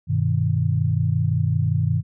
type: chord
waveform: sine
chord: G augmented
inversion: none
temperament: equal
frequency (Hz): 98 / 123.47 / 155.56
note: G2 / B2 / D#3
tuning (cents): 0 / 0 / 0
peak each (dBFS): -22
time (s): 0.07-2.03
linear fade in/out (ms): 50
effects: none